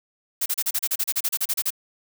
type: noise bursts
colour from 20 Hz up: blue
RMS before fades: -23 dBFS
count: 16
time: 0.41-1.705 s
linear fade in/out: 10 ms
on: 50 ms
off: 33 ms
effects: none